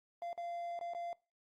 triangle tone with dropouts, 690 Hz, F5, 21 cents flat, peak -37 dBFS, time 0.22-1.13 s, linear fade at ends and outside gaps 1 ms, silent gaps 0.33-0.377 / 0.791-0.811 / 0.936-0.948 s, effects noise-tail reverb RT60 0.3 s tail -22 dB re dry + Opus 32 kbps

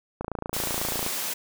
click train, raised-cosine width 1 ms, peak -16 dBFS, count 25, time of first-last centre 0.21-1.064 s, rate 28.1 Hz
white high-pass noise, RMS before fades -30 dBFS, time 0.53-1.34 s, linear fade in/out 10 ms, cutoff 200 Hz, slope 12 dB/octave
effects none

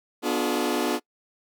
sawtooth chord, B diminished seventh, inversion none, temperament just, 246.9 / 296.3 / 355.6 / 426.7 Hz, B3 / D4 / F4 / Ab4, 0 / +15 / +31 / +47 cents, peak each -25 / -24 / -24 / -26 dBFS, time 0.22-1 s, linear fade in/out 50 ms, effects noise-tail reverb RT60 0.1 s tail -25 dB re dry

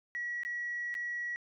sine tone with dropouts, 1924 Hz, B6, 46 cents flat, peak -33 dBFS, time 0.15-1.36 s, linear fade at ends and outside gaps 0 ms, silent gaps 0.434-0.45 / 0.942-0.951 s, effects tanh soft clip ceiling -29 dBFS

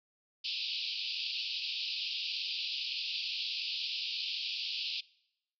white band-pass noise, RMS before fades -37 dBFS, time 0.44-5.01 s, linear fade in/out 10 ms, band 2500 to 5000 Hz, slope 96 dB/octave, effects noise-tail reverb RT60 0.8 s tail -23 dB re dry

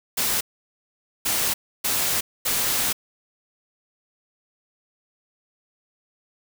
white noise bursts at uneven times, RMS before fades -23 dBFS, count 4, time 0.17-0.41 / 1.25-1.54 / 1.84-2.21 / 2.45-2.93 s, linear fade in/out 10 ms, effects none

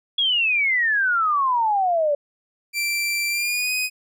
sine exponential sweep, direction down, 3379 to 566 Hz, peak -17 dBFS, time 0.18-2.15 s, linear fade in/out 5 ms
sawtooth tone with pitch glide, 2349 to 2503 Hz, D7 to D#7, 0 to +10 cents, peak -18 dBFS, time 2.73-3.9 s, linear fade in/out 50 ms, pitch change +110 cents, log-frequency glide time 3.29-3.72 s
effects none

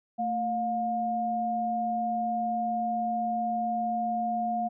sine tone pair together, 224.1 / 711.5 Hz, A3 / F5, +32 / +32 cents, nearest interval octave + minor sixth, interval 2000 cents, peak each -33 / -27 dBFS, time 0.18-4.69 s, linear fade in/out 20 ms, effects none

